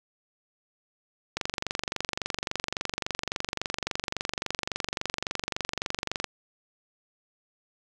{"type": "click train", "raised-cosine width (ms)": 0.2, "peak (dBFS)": -11, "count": 116, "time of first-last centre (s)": [1.37, 6.243], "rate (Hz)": 23.6, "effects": []}